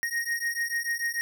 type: beating tone pair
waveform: square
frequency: 1864.7 / 1871.5 Hz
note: A#6 / A#6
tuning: 0 / +6 cents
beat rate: 6.8 Hz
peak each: -31 dBFS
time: 0.03-1.21 s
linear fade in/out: 0 ms
effects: none